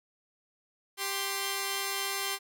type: tone pair together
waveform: 5% pulse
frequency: 393.1 / 1049.5 Hz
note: G4 / C6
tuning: +5 / +5 cents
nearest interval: octave + perfect fourth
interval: 1700 cents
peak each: -22 / -22 dBFS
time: 0.97-2.39 s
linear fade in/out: 50 ms
effects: none